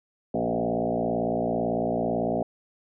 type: tone with frequency modulation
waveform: sine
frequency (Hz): 440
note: A4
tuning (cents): 0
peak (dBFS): -23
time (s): 0.34-2.43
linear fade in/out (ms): 5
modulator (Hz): 58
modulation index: 4.8
effects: none